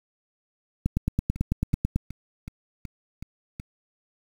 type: two click trains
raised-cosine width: 5 ms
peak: -10 / -24 dBFS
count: 11 / 7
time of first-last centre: 0.86-1.96 / 1.36-3.599 s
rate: 9.09 / 2.68 Hz
effects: 7-bit